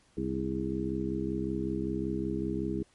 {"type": "harmonic tone with a mistuned harmonic", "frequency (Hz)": 65.3, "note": "C2", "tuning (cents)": -3, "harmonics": [1, 2, 3, 4, 5, 6], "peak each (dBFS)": [-40, -40, -35, -37, -34, -37], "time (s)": [0.17, 2.83], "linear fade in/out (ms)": 5, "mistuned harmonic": 6, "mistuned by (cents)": 71, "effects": ["pink hiss -65 dBFS RMS until 2.94 s", "MP3 48 kbps"]}